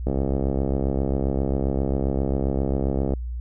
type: click train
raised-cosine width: 2 ms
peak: -11 dBFS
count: 208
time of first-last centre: 0.07-3.137 s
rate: 67.5 Hz
effects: added 60 Hz sine -27 dBFS peak until 3.4 s